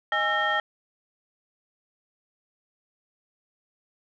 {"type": "tone cluster", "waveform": "sine", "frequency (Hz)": [623, 824, 1338, 1842, 3204], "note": ["D#5", "G#5", "E6", "A#6", "G7"], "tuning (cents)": [2, -14, 25, -21, 37], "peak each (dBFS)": [-31, -28, -28, -25, -32], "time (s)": [0.12, 0.6], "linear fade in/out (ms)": 2, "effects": ["tanh soft clip ceiling -13 dBFS"]}